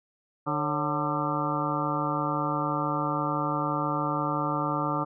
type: harmonic tone with a mistuned harmonic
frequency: 149 Hz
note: D3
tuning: 25 cents sharp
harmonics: 1 / 2 / 3 / 4 / 5 / 6 / 7 / 8 / 9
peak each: -33 / -32 / -40 / -35 / -37 / -33 / -39 / -30 / -38 dBFS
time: 0.46-5.05 s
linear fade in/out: 20 ms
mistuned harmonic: 4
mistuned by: -110 cents
effects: none